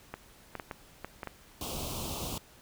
clicks, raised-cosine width 0.5 ms, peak -22 dBFS, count 7, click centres 0.14 / 0.553 / 0.598 / 0.712 / 1.046 / 1.232 / 1.273 s
pink band-stop noise, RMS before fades -37 dBFS, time 1.61-2.38 s, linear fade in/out 2 ms, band 1200 to 2600 Hz, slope 48 dB/octave
effects pink hiss -57 dBFS RMS until 2.61 s

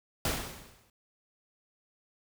pink noise with exponential decay, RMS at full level -28 dBFS, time 0.25-0.9 s, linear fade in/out 2 ms, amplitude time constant 140 ms, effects none

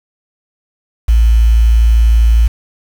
sine tone with quantisation, 56.3 Hz, A1, 40 cents sharp, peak -5 dBFS, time 1.08-2.48 s, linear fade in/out 10 ms, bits 5, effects none

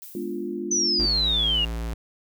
violet noise with exponential decay, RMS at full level -39 dBFS, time 0.02-0.76 s, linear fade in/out 0 ms, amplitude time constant 160 ms
sine chord, G# diminished seventh, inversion none, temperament equal, 207.7 / 246.9 / 293.7 / 349.2 Hz, G#3 / B3 / D4 / F4, 0 / 0 / 0 / 0 cents, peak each -34 / -35 / -35 / -30 dBFS, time 0.15-1.06 s, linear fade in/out 2 ms
sine exponential sweep, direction down, 6150 to 2794 Hz, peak -20 dBFS, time 0.71-1.65 s, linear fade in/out 5 ms
square tone, 56.8 Hz, A#1, 44 cents flat, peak -28 dBFS, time 0.99-1.94 s, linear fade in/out 5 ms
effects none

